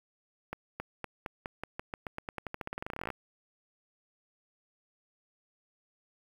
accelerating click train, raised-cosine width 0.5 ms, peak -21 dBFS, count 30, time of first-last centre 0.53-3.103 s, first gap 270 ms, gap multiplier 0.9, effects 8-bit

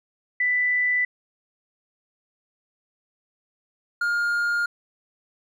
sine / triangle tone pair in turn, 1986 / 1414.5 Hz, B6 / F6, +9 / +22 cents, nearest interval tritone, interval 587 cents, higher first, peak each -19 dBFS, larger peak neither, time 0.4-1.05 / 4.01-4.66 s, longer neither, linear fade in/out 5 ms, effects none

